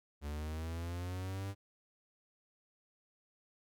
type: linear sweep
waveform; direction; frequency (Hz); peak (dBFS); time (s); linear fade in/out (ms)
45% pulse; up; 71.8 to 100; -38; 0.21-1.55; 50
effects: none